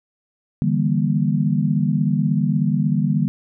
sine chord, E half-diminished seventh, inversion third, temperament just, 148.33 / 164.81 / 197.78 / 237.3 Hz, D3 / E3 / G3 / Bb3, +18 / 0 / +16 / +31 cents, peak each -20 / -23 / -21 / -23 dBFS, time 0.62-3.28 s, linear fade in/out 0 ms, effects none

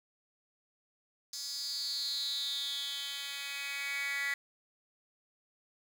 10% pulse tone with high-pass filter sweep, 280.5 Hz, C#4, 21 cents sharp, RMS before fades -37 dBFS, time 1.33-4.34 s, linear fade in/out 2 ms, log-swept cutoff 5400 to 2000 Hz, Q 7.8, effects none

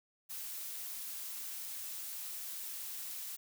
blue noise, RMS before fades -43 dBFS, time 0.29-3.37 s, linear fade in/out 20 ms, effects none

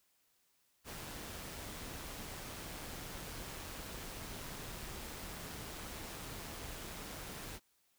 pink noise with amplitude modulation, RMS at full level -45 dBFS, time 0.84-7.6 s, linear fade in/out 50 ms, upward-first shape sine, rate 155 Hz, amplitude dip 25%, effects white hiss -75 dBFS RMS until 7.98 s

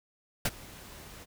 pink noise with ADSR envelope, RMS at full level -25 dBFS, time 0.45-1.26 s, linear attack 6 ms, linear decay 39 ms, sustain -23 dB, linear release 38 ms, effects none

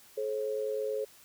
sine tone pair together, 429.2 / 538.7 Hz, A4 / C#5, -43 / -50 cents, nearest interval major third, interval 393 cents, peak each -32 / -34 dBFS, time 0.17-1.05 s, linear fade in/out 10 ms, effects white hiss -57 dBFS RMS until 1.24 s

